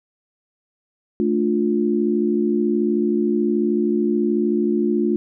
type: chord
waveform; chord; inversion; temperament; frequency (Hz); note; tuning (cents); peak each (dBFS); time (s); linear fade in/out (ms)
sine; D minor; second; just; 220.2 / 293.7 / 352.4; A3 / D4 / F4; +2 / 0 / +16; -20 / -23 / -20; 1.2-5.16; 0
effects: none